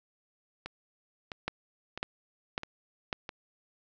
two click trains, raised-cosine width 0.3 ms, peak -15 / -22 dBFS, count 4 / 5, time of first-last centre 1.48-3.128 / 0.66-3.292 s, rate 1.82 / 1.52 Hz, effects resampled to 16000 Hz + 7-bit

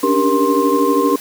sine tone cluster, 279.9 / 292.5 / 394.4 / 471 / 1055 Hz, C#4 / D4 / G4 / A#4 / C6, +17 / -7 / +11 / +18 / +14 cents, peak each -18 dBFS, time 0.03-1.16 s, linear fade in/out 5 ms, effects white hiss -33 dBFS RMS until 1.2 s + high-pass 150 Hz 12 dB/octave

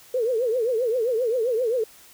sine tone with vibrato, 475.2 Hz, A#4, 33 cents sharp, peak -20 dBFS, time 0.14-1.84 s, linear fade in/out 5 ms, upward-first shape triangle, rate 7.6 Hz, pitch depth 190 cents each way, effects white hiss -50 dBFS RMS until 2.13 s

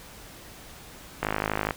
click train, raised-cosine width 0.5 ms, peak -10 dBFS, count 26, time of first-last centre 1.23-1.708 s, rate 52.3 Hz, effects pink hiss -46 dBFS RMS until 1.76 s

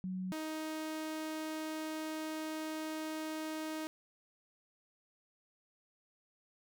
sine / sawtooth tone pair in turn, 185.6 / 313.2 Hz, F#3 / D#4, +6 / +11 cents, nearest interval major sixth, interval 905 cents, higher second, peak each -36 / -34 dBFS, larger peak second, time 0.04-0.32 / 0.32-3.87 s, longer second, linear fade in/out 0 ms, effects none

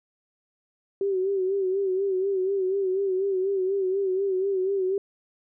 sine tone with vibrato, 383.9 Hz, G4, 36 cents flat, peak -22 dBFS, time 1.01-4.98 s, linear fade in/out 2 ms, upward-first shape sine, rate 4.1 Hz, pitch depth 68 cents each way, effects none

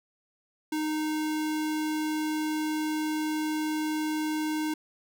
square tone, 308.7 Hz, D#4, 14 cents flat, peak -28 dBFS, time 0.72-4.74 s, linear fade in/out 5 ms, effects none

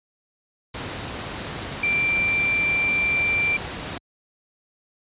sine tone in noise, 2356 Hz, D7, 5 cents sharp, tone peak -19 dBFS, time 1.83-3.57 s, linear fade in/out 5 ms, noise pink, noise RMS -31 dBFS, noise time 0.74-3.98 s, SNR +9 dB, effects high-pass 60 Hz 12 dB/octave + resampled to 8000 Hz

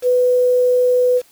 sine tone with quantisation, 497.6 Hz, B4, 13 cents sharp, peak -11 dBFS, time 0.02-1.22 s, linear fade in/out 50 ms, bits 6, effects white hiss -52 dBFS RMS until 1.31 s

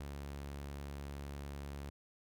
sawtooth tone, 70.7 Hz, C#2, 35 cents sharp, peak -39 dBFS, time 0-1.9 s, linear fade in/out 5 ms, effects none

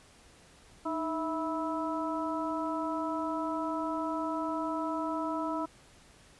harmonic tone with a mistuned harmonic, 326.9 Hz, E4, 14 cents flat, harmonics 1 / 2 / 3 / 4, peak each -34 / -37 / -36 / -38 dBFS, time 0.85-5.66 s, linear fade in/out 10 ms, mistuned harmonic 1, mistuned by -88 cents, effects pink hiss -58 dBFS RMS until 6.39 s + resampled to 24000 Hz

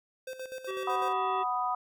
square tone with tremolo, 518 Hz, C5, 17 cents flat, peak -37 dBFS, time 0.27-1.13 s, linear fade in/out 5 ms, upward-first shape square, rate 8 Hz, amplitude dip 65%
harmonic tone, 381.1 Hz, G4, 49 cents flat, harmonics 1 / 3 / 5 / 7 / 9, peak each -35 / -40 / -47 / -45 / -48 dBFS, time 0.67-1.44 s, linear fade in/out 20 ms
sine chord, B major, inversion second, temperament equal, 740 / 987.8 / 1244.5 Hz, F#5 / B5 / D#6, 0 / 0 / 0 cents, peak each -32 dBFS, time 0.87-1.75 s, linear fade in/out 5 ms
effects none

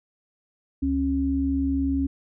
sine tone pair together, 71 / 272.7 Hz, C#2 / C#4, +42 / -28 cents, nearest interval octave + major seventh, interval 2330 cents, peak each -27 / -22 dBFS, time 0.82-2.07 s, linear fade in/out 10 ms, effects none

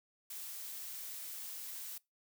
blue noise, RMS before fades -45 dBFS, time 0.3-1.98 s, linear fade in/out 5 ms, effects noise-tail reverb RT60 0.2 s tail -22 dB re dry

